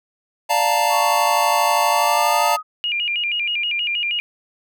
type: chord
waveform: square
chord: Bb major seventh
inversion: first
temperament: equal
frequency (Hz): 587.3 / 698.5 / 880 / 932.3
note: D5 / F5 / A5 / Bb5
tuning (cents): 0 / 0 / 0 / 0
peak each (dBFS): -25 / -22 / -20 / -22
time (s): 0.49-2.57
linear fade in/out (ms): 20
type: tone with pitch glide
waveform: sine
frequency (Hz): 1113 to 1256.5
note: C#6 to D#6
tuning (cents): +7 to +17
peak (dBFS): -23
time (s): 0.89-2.63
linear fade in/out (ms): 50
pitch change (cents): +210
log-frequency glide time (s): 1.89-2.46
type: tone with vibrato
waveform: sine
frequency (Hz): 2621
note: E7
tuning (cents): -11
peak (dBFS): -19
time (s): 2.84-4.2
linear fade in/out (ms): 0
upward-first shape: square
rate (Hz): 6.3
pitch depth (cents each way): 160
effects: none